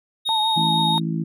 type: tone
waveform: triangle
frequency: 3729 Hz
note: A#7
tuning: in tune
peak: -19 dBFS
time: 0.25-1 s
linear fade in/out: 20 ms
type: tone with vibrato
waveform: sine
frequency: 874 Hz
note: A5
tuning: 12 cents flat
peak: -20 dBFS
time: 0.29-0.98 s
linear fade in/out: 0 ms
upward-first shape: triangle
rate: 6.3 Hz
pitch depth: 58 cents each way
type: harmonic tone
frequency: 54.8 Hz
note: A1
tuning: 6 cents flat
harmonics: 3 / 4 / 5 / 6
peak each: -23 / -28 / -33 / -31 dBFS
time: 0.56-1.24 s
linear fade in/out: 10 ms
effects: none